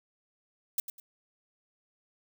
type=noise with echo; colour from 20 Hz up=violet; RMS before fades=-28 dBFS; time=0.78-0.8 s; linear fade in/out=2 ms; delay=100 ms; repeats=2; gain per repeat=-11 dB; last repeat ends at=1 s; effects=none